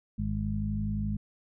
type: harmonic tone with a mistuned harmonic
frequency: 51.91 Hz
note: G#1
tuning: in tune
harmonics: 1 / 2 / 3 / 4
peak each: -34 / -33 / -38 / -32 dBFS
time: 0.18-1.17 s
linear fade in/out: 10 ms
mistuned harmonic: 1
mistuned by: -24 cents
effects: none